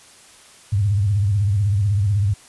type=tone with vibrato; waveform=sine; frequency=101 Hz; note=G#2; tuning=48 cents flat; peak=-15 dBFS; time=0.72-2.34 s; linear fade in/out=10 ms; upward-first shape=sine; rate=16 Hz; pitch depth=120 cents each way; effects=white hiss -47 dBFS RMS until 2.48 s + resampled to 24000 Hz